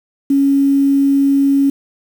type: tone with quantisation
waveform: sine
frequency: 277.2 Hz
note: C#4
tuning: in tune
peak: -9 dBFS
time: 0.3-1.7 s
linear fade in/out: 5 ms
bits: 6
effects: none